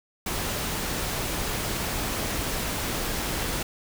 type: noise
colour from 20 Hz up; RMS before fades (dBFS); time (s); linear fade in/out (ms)
pink; -29; 0.26-3.63; 5
effects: none